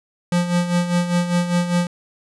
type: tone with tremolo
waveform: square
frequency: 175.4 Hz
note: F3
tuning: 8 cents sharp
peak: -15 dBFS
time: 0.32-1.87 s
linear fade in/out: 2 ms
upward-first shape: sine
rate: 5 Hz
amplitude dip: 65%
effects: resampled to 24000 Hz